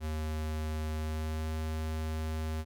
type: tone with pitch glide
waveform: square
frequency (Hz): 77.8 to 78.75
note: D#2 to D#2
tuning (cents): 0 to +21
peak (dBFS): -33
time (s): 0-2.65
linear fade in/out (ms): 50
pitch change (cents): +21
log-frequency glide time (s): 0.97-1.5
effects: none